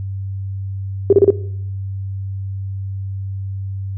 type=tone bursts; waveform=sine; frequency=395 Hz; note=G4; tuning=13 cents sharp; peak=-5 dBFS; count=4; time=1.1-1.304 s; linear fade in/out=2 ms; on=27 ms; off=32 ms; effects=noise-tail reverb RT60 0.7 s tail -19 dB re dry + added 97 Hz sine -22 dBFS peak until 3.97 s